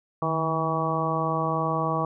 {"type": "harmonic tone with a mistuned harmonic", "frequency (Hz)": 161.5, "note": "E3", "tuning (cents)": -35, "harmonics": [1, 2, 3, 4, 5, 6, 7], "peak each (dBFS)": [-29, -33, -32, -31, -32, -33, -28], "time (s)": [0.22, 2.05], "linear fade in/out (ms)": 2, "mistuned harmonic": 1, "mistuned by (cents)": -59, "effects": []}